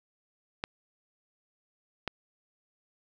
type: clicks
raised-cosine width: 0.3 ms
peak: -15 dBFS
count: 2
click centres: 0.639 / 2.077 s
effects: none